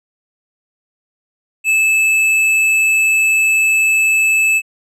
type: tone with tanh clipping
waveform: sine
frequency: 2616 Hz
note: E7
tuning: 14 cents flat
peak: -12 dBFS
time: 1.64-4.62 s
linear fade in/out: 50 ms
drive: 13 dB
effects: low-pass 12000 Hz 12 dB/octave